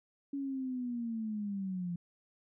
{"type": "linear sweep", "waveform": "sine", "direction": "down", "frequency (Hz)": [281.5, 170.9], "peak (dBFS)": -34, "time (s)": [0.33, 1.96], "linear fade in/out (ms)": 5, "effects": []}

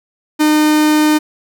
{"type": "tone", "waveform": "45% pulse", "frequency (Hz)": 304.7, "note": "D#4", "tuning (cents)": -36, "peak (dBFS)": -9, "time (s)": [0.39, 1.19], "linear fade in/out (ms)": 20, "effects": []}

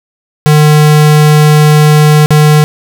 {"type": "tone with dropouts", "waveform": "square", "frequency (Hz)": 151.2, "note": "D#3", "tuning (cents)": -49, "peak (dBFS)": -3, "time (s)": [0.46, 2.64], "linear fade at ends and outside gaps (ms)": 0, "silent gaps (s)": [2.26, 2.306], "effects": []}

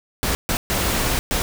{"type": "noise bursts at uneven times", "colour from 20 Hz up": "pink", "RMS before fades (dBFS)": -21, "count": 4, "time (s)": [[0.23, 0.35], [0.49, 0.57], [0.7, 1.19], [1.31, 1.42]], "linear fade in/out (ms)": 0, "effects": []}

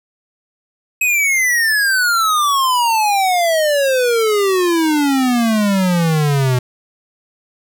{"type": "exponential sweep", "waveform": "square", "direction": "down", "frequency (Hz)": [2557, 123.47], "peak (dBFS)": -13, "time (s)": [1.01, 6.59], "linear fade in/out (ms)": 5, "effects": []}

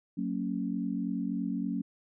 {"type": "chord", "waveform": "sine", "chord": "F# major", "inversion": "none", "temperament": "equal with one note detuned", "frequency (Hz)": [185, 228.4, 277.2], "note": ["F#3", "A#3", "C#4"], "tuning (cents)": [0, -35, 0], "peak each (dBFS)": [-34, -34, -34], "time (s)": [0.17, 1.82], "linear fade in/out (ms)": 10, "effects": []}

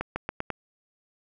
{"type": "accelerating click train", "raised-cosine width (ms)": 0.5, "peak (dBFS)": -14, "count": 5, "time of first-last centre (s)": [0.01, 0.503], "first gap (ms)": 150, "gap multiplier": 0.87, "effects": []}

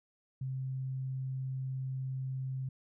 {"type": "tone", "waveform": "sine", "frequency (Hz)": 131.6, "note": "C3", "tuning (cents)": 10, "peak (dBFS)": -34, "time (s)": [0.41, 2.69], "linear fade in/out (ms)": 5, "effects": []}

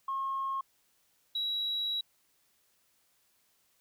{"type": "tone pair in turn", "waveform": "sine", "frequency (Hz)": [1080, 3884], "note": ["C#6", "B7"], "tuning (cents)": [-45, -30], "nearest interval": "octave + minor seventh", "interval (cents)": 2215, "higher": "second", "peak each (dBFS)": [-30, -29], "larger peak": "second", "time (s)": [[0.08, 0.61], [1.35, 2.01]], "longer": "second", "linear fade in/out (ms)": 5, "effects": ["tanh soft clip ceiling -26 dBFS", "white hiss -71 dBFS RMS until 3.8 s"]}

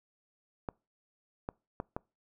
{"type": "clicks", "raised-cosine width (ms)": 1, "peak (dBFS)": -21, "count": 4, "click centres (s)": [0.688, 1.489, 1.801, 1.965], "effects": ["noise-tail reverb RT60 0.3 s tail -26 dB re dry"]}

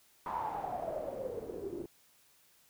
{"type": "noise with low-pass filter sweep", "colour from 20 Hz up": "white", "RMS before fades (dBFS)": -39, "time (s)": [0.26, 1.86], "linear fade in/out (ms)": 2, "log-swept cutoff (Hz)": [1000, 340], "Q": 9.9, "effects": ["white hiss -66 dBFS RMS until 2.69 s"]}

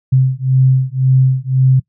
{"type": "beating tone pair", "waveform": "sine", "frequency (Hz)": [130, 131.9], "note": ["C3", "C3"], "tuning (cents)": [-11, 14], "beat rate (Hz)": 1.9, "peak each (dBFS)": -12, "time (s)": [0.12, 1.8], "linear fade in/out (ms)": 10, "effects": ["noise-tail reverb RT60 0.1 s tail -22 dB re dry"]}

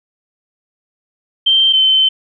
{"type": "tone pair in turn", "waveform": "sine", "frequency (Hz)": [3136, 3079], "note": ["G7", "G7"], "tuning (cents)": [0, -32], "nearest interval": "unison", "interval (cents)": 32, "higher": "first", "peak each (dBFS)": -8, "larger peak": "neither", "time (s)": [[1.46, 1.73], [1.73, 2.09]], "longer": "second", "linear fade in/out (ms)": 10, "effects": []}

